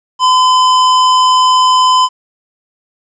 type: tone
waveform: square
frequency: 1017 Hz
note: C6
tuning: 50 cents flat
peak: -7 dBFS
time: 0.19-2.09 s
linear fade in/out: 50 ms
effects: resampled to 16000 Hz + 8-bit